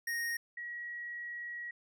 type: tone pair in turn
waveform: square / sine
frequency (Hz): 1864.7 / 1911.6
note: A#6 / A#6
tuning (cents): 0 / +43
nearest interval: unison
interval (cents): 43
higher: second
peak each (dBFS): -34 / -39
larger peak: first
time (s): 0.07-0.37 / 0.57-1.71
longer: second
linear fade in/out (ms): 5
effects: none